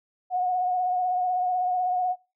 sine tone with vibrato, 729 Hz, F#5, 26 cents flat, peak -22 dBFS, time 0.3-2.16 s, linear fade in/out 50 ms, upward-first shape sine, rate 16 Hz, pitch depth 28 cents each way, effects noise-tail reverb RT60 0.3 s tail -23 dB re dry

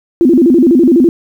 sine tone with vibrato, 293.7 Hz, D4, in tune, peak -4 dBFS, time 0.21-1.09 s, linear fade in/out 0 ms, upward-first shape square, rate 12 Hz, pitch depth 260 cents each way, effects 7-bit

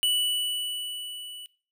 square tone with level ramp, 2960 Hz, F#7, in tune, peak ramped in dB -21 to -40 dBFS, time 0.03-1.46 s, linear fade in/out 0 ms, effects noise-tail reverb RT60 0.4 s tail -20 dB re dry

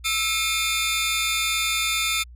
sawtooth tone cluster, 1317 / 2169 / 2424 / 3575 Hz, E6 / C#7 / D#7 / A7, -2 / -38 / -46 / +27 cents, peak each -26 / -25 / -24 / -22 dBFS, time 0.04-2.24 s, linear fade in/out 20 ms, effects added 60 Hz sine -41 dBFS peak until 2.35 s + resampled to 32000 Hz

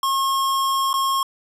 square tone with dropouts, 1081 Hz, C#6, 44 cents flat, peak -19 dBFS, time 0.03-1.23 s, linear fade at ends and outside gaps 2 ms, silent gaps 0.931-0.939 s, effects resampled to 32000 Hz

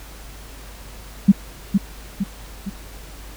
sine tone with echo, 197.4 Hz, G3, 12 cents sharp, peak -5 dBFS, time 1.28-1.32 s, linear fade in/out 10 ms, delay 460 ms, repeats 3, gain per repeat -6 dB, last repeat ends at 2.7 s, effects added 50 Hz sine -38 dBFS peak until 3.36 s + pink hiss -42 dBFS RMS until 3.36 s

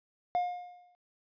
triangle tone with exponential decay, 713 Hz, F5, 36 cents sharp, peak -22 dBFS, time 0.35-0.95 s, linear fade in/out 0 ms, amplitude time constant 130 ms, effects tanh soft clip ceiling -18 dBFS + resampled to 11025 Hz

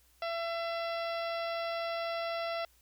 harmonic tone, 672 Hz, E5, 33 cents sharp, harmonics 1 / 2 / 3 / 4 / 5 / 6 / 7 / 8, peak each -34 / -40 / -44 / -46 / -48 / -50 / -51 / -52 dBFS, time 0.22-2.65 s, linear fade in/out 2 ms, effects added 60 Hz sine -67 dBFS peak until 2.81 s + white hiss -67 dBFS RMS until 2.81 s

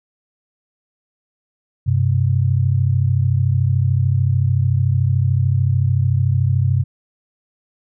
sine tone pair together, 96.43 / 130 Hz, G2 / C3, -28 / -11 cents, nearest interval perfect fourth, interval 517 cents, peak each -16 dBFS, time 1.86-6.84 s, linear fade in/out 20 ms, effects none

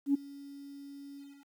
sine tone with ADSR envelope, 280.6 Hz, C#4, 21 cents sharp, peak -21 dBFS, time 0.06-1.48 s, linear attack 83 ms, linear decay 13 ms, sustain -23 dB, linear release 310 ms, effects tanh soft clip ceiling -17 dBFS + 10-bit

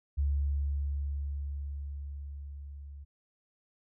sine tone with level ramp, 70.9 Hz, C#2, 40 cents sharp, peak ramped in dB -25 to -43 dBFS, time 0.17-3.05 s, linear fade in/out 20 ms, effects none

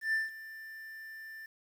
triangle tone with ADSR envelope, 1776 Hz, A6, 16 cents sharp, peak -24 dBFS, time 0.01-1.46 s, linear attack 120 ms, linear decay 170 ms, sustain -18 dB, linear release 4 ms, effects tanh soft clip ceiling -20 dBFS + 10-bit

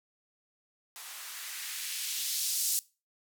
violet noise with band-pass filter sweep, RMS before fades -35 dBFS, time 0.96-2.79 s, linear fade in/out 0 ms, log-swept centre 860 to 6400 Hz, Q 1.1, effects noise-tail reverb RT60 0.3 s tail -21 dB re dry

